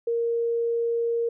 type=tone; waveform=sine; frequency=466.2 Hz; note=A#4; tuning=in tune; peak=-22 dBFS; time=0.07-1.29 s; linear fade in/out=5 ms; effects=none